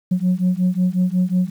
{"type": "beating tone pair", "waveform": "sine", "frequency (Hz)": [179.5, 185], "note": ["F3", "F#3"], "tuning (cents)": [48, 0], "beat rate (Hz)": 5.5, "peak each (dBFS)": -17, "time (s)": [0.11, 1.5], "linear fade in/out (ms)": 10, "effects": ["tanh soft clip ceiling -11 dBFS", "8-bit"]}